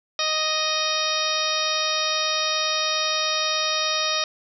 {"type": "harmonic tone", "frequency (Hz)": 622.3, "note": "D#5", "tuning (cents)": 0, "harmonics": [1, 2, 3, 4, 5, 6, 7, 8, 9], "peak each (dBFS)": [-30, -28, -33, -30, -33, -27, -33, -31, -29], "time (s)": [0.19, 4.24], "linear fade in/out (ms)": 2, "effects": []}